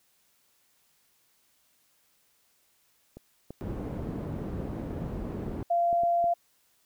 clicks, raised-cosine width 2 ms, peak -30 / -26 / -36 / -27 / -27 / -32 / -31 / -28 / -28 / -29 dBFS, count 10, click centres 3.17 / 3.506 / 3.695 / 4.653 / 4.848 / 4.909 / 4.961 / 5.929 / 6.035 / 6.242 s
white low-pass noise, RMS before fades -35 dBFS, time 3.61-5.63 s, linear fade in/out 0 ms, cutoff 290 Hz, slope 12 dB/octave
sine tone, 689 Hz, F5, 24 cents flat, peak -22 dBFS, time 5.7-6.34 s, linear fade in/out 10 ms
effects white hiss -68 dBFS RMS until 6.85 s

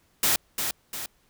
white noise with echo, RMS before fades -22 dBFS, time 0.23-0.36 s, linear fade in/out 2 ms, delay 350 ms, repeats 2, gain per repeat -6 dB, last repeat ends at 1.06 s, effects pink hiss -65 dBFS RMS until 1.29 s

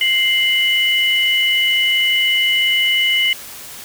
sine tone pair together, 2093 / 2960 Hz, C7 / F#7, 0 / 0 cents, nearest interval tritone, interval 600 cents, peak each -16 / -15 dBFS, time 0.01-3.33 s, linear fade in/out 2 ms, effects white hiss -34 dBFS RMS until 3.84 s

